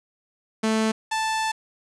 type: tone pair in turn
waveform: sawtooth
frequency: 220 / 880 Hz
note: A3 / A5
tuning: 0 / 0 cents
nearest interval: 2 octaves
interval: 2400 cents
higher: second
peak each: -16 / -19 dBFS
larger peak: first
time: 0.63-0.92 / 1.11-1.52 s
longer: second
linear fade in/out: 10 ms
effects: resampled to 22050 Hz + 7-bit